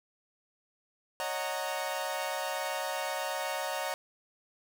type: chord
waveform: sawtooth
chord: D# minor seventh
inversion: third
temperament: equal with one note detuned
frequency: 554.4 / 622.3 / 740 / 922.7 Hz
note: C#5 / D#5 / F#5 / A#5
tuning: 0 / 0 / 0 / -18 cents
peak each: -34 dBFS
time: 1.2-3.94 s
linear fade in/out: 0 ms
effects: none